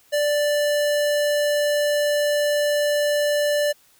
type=tone; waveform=square; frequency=587.3 Hz; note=D5; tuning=in tune; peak=-19 dBFS; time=0.12-3.73 s; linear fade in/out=20 ms; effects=white hiss -57 dBFS RMS until 3.99 s